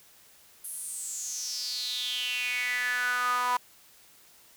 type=tone with high-pass filter sweep; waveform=sawtooth; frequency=247.5 Hz; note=B3; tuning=4 cents sharp; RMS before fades=-31 dBFS; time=0.64-3.57 s; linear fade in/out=5 ms; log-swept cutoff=11000 to 990 Hz; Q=7.2; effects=white hiss -57 dBFS RMS until 4.56 s